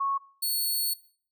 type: tone pair in turn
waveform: sine / 5% pulse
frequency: 1102 / 4408 Hz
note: C#6 / C#8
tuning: -11 / -11 cents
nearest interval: 2 octaves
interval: 2400 cents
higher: second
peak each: -25 / -19 dBFS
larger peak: second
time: 0-0.18 / 0.42-0.94 s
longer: second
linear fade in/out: 10 ms
effects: noise-tail reverb RT60 0.5 s tail -20 dB re dry